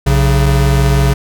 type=tone pair together; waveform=square; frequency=61.1 / 137.16 Hz; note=B1 / C#3; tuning=-18 / -18 cents; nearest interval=octave + major second; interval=1400 cents; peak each=-12 dBFS; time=0.06-1.14 s; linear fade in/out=10 ms; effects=none